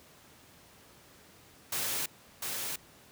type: noise with echo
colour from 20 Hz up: white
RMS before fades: -33 dBFS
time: 1.72-2.06 s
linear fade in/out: 5 ms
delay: 700 ms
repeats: 1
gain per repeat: -3 dB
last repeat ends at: 2.76 s
effects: pink hiss -57 dBFS RMS until 3.11 s + high-pass 80 Hz 12 dB/octave